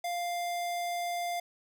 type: tone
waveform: square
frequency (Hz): 698.5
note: F5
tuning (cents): 0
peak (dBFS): -32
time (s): 0.04-1.4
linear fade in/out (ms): 5
effects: none